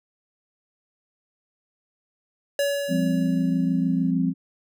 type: tone with exponential decay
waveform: square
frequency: 566 Hz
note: C#5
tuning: 36 cents sharp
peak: -20 dBFS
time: 2.59-4.11 s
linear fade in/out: 2 ms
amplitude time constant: 330 ms
type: chord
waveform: sine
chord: F suspended second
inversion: none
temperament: equal with one note detuned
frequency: 174.61 / 201 / 261.6 Hz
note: F3 / G3 / C4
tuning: 0 / +44 / 0 cents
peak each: -23 / -27 / -23 dBFS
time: 2.88-4.34 s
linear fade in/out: 50 ms
effects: none